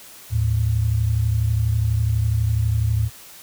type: tone pair together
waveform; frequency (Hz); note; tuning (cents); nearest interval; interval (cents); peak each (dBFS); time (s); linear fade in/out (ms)
sine; 77.87 / 110; D#2 / A2; +2 / 0; tritone; 598; -22 / -18; 0.3-3.1; 50
effects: white hiss -43 dBFS RMS until 3.42 s